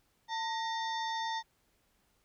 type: harmonic tone with a mistuned harmonic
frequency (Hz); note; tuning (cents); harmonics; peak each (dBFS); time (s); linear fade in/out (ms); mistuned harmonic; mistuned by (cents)
899; A5; +37; 1 / 2 / 4 / 5 / 6 / 7; -34 / -41 / -42 / -50 / -48 / -54; 0.28-1.43; 50; 2; +82
effects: pink hiss -73 dBFS RMS until 2.24 s